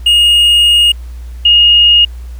triangle / sine tone pair in turn, 2857 / 2857 Hz, F7 / F7, +39 / +39 cents, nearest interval unison, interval 0 cents, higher neither, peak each -3 dBFS, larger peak neither, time 0.06-0.92 / 1.45-2.05 s, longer first, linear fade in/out 5 ms, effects added 60 Hz sine -23 dBFS peak until 2.39 s + pink hiss -45 dBFS RMS until 2.39 s

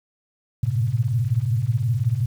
sine tone cluster, 97.7 / 113.6 / 119.1 / 132.3 Hz, G2 / A#2 / A#2 / C3, -5 / -44 / +38 / +20 cents, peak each -29 / -21 / -29 / -24 dBFS, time 0.63-2.26 s, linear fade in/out 5 ms, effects 8-bit

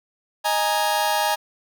sawtooth chord, D# suspended fourth, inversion none, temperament just, 622.3 / 829.7 / 933.4 Hz, D#5 / G#5 / A#5, 0 / -2 / +2 cents, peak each -22 / -18 / -20 dBFS, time 0.44-1.36 s, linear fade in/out 20 ms, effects none

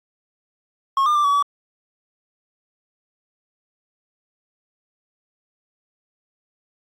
triangle tone with pitch steps, 1088 / 1204 / 1180 / 1136 / 1144 Hz, C#6 / D6 / D6 / C#6 / D6, -33 / +43 / +8 / +42 / -46 cents, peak -13 dBFS, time 0.97-1.425 s, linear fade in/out 2 ms, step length 91 ms, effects AAC 64 kbps

